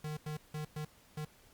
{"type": "tone bursts at uneven times", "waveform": "square", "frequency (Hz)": 152.4, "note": "D#3", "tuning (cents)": -36, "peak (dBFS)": -38, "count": 5, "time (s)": [[0.04, 0.17], [0.26, 0.37], [0.54, 0.65], [0.76, 0.85], [1.17, 1.25]], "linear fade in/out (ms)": 5, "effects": ["pink hiss -63 dBFS RMS until 1.53 s", "Opus 48 kbps"]}